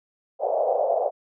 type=band-pass noise; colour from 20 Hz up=white; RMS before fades=-23 dBFS; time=0.39-1.11 s; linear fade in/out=50 ms; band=510 to 700 Hz; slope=48 dB/octave; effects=none